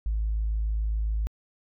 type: tone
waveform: sine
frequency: 53.6 Hz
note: A1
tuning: 45 cents flat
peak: -23 dBFS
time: 0.06-1.27 s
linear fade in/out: 0 ms
effects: tanh soft clip ceiling -20 dBFS